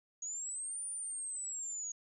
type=linear two-way sweep; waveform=sine; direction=up then down; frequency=6645 to 9397 to 6645 Hz; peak=-38 dBFS; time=0.22-1.92 s; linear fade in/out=5 ms; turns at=0.86 s; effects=none